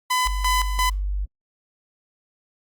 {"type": "tone with tremolo", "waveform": "sawtooth", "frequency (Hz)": 1007, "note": "B5", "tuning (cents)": 33, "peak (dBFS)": -15, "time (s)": [0.1, 0.9], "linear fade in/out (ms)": 10, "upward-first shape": "square", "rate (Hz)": 2.9, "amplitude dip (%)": 75}
{"type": "tone", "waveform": "sine", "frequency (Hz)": 48.85, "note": "G1", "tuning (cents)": -5, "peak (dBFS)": -22, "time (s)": [0.25, 1.26], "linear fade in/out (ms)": 20}
{"effects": ["Opus 32 kbps"]}